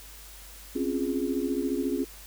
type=chord; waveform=sine; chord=Db major seventh; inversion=third; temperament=equal with one note detuned; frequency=261.6 / 275.9 / 349.2 / 415.3 Hz; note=C4 / Db4 / F4 / Ab4; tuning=0 / -8 / 0 / 0 cents; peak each=-31 / -30 / -32 / -33 dBFS; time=0.75-2.05 s; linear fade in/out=10 ms; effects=added 50 Hz sine -48 dBFS peak until 2.26 s + white hiss -48 dBFS RMS until 2.26 s